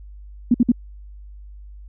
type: tone bursts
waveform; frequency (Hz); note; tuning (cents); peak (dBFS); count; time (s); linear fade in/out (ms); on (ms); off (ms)
sine; 240.6; B3; -45; -10; 3; 0.51-0.719; 5; 33; 55
effects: added 50 Hz sine -37 dBFS peak until 1.88 s